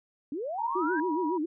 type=linear sweep; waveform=sine; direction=up; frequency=258.6 to 1643 Hz; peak=-31 dBFS; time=0.32-1 s; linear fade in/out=2 ms
type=tone with pitch glide; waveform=sine; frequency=932.3 to 965.2 Hz; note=A#5 to B5; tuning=0 to -40 cents; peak=-31 dBFS; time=0.58-1.38 s; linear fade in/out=10 ms; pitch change=+60 cents; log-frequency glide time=0.73-0.79 s
type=tone with vibrato; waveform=sine; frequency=333.8 Hz; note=E4; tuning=22 cents sharp; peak=-27 dBFS; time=0.75-1.46 s; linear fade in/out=10 ms; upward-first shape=sine; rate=7.2 Hz; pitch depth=210 cents each way
effects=none